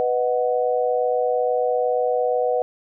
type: chord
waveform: sine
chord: B major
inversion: none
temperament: equal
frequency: 493.9 / 622.3 / 740 Hz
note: B4 / D#5 / F#5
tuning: 0 / 0 / 0 cents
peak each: -20 / -25 / -24 dBFS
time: 0-2.62 s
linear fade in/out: 0 ms
effects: none